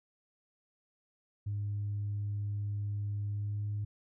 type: tone with pitch glide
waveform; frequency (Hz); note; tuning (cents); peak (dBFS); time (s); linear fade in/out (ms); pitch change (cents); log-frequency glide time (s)
sine; 102.6 to 103.73; G#2 to G#2; -21 to -2; -31; 1.46-3.85; 10; +19; 3.29-3.65
effects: tanh soft clip ceiling -29 dBFS